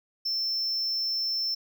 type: tone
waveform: triangle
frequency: 5340 Hz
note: E8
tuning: 22 cents sharp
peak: -25 dBFS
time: 0.25-1.55 s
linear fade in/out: 10 ms
effects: none